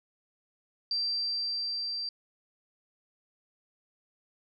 sine tone with level ramp, 4700 Hz, D8, 1 cent sharp, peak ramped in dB -27 to -32 dBFS, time 0.91-2.09 s, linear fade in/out 2 ms, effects none

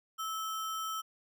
sine tone with sample-and-hold, 1304 Hz, E6, 19 cents flat, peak -34 dBFS, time 0.18-1.02 s, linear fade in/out 20 ms, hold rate 4410 Hz, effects none

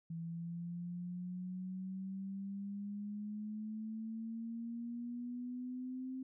sine exponential sweep, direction up, 164.81 to 261.6 Hz, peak -40 dBFS, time 0.1-6.23 s, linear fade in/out 5 ms, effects none

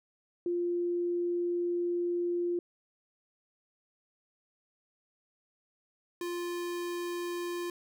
sine / square tone pair in turn, 349.1 / 349.1 Hz, F4 / F4, -1 / -1 cents, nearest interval unison, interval 0 cents, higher neither, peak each -28 / -34 dBFS, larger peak first, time 0.46-2.59 / 6.21-7.7 s, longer first, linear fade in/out 2 ms, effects none

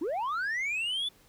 sine linear sweep, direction up, 280 to 3520 Hz, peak -26 dBFS, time 0.01-1.09 s, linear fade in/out 10 ms, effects tanh soft clip ceiling -28 dBFS + pink hiss -61 dBFS RMS until 1.28 s

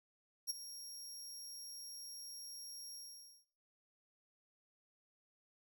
25% pulse tone with ADSR envelope, 5588 Hz, F8, in tune, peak -29 dBFS, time 0.47-3.45 s, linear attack 31 ms, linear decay 17 ms, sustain -14 dB, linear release 510 ms, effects noise-tail reverb RT60 0.7 s tail -21 dB re dry

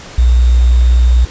sine tone with sample-and-hold, 60.6 Hz, B1, 32 cents flat, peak -5 dBFS, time 0.18-1.25 s, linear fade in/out 5 ms, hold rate 3675 Hz, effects pink hiss -32 dBFS RMS until 1.3 s + resampled to 16000 Hz

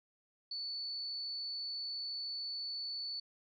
sine tone, 4467 Hz, C#8, 12 cents sharp, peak -38 dBFS, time 0.51-3.2 s, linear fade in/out 5 ms, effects none

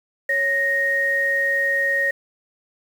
sine tone pair together, 553.4 / 1864.7 Hz, C#5 / A#6, -3 / 0 cents, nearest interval octave + major sixth, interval 2103 cents, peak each -26 / -18 dBFS, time 0.29-2.11 s, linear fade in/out 5 ms, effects 7-bit

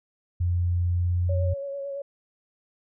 sine tone with pitch glide, 87.8 to 88.56 Hz, F2 to F2, +10 to +25 cents, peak -21 dBFS, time 0.4-1.54 s, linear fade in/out 10 ms, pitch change +15 cents, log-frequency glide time 0.92-1.23 s
sine tone with vibrato, 557 Hz, C#5, 8 cents sharp, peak -30 dBFS, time 1.29-2.02 s, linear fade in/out 5 ms, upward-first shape sine, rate 9 Hz, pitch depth 23 cents each way
effects none

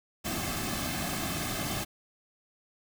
pink noise with comb filter, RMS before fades -33 dBFS, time 0.24-1.85 s, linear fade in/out 20 ms, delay 2.1 ms, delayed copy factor -0.7, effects none

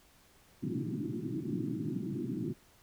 white band-pass noise, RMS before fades -36 dBFS, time 0.62-2.54 s, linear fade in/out 20 ms, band 110 to 360 Hz, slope 96 dB/octave, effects pink hiss -63 dBFS RMS until 2.82 s

